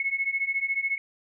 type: beating tone pair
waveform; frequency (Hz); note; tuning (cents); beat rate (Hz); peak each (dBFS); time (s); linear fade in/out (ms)
sine; 2182 / 2196; C#7 / C#7; -28 / -17; 14; -29 / -27; 0-0.98; 2
effects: none